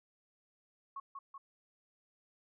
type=tone with echo; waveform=sine; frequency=1100 Hz; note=C#6; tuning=14 cents flat; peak=-40 dBFS; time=0.96-1 s; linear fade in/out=5 ms; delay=190 ms; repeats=2; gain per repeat=-3 dB; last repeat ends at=1.38 s; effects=none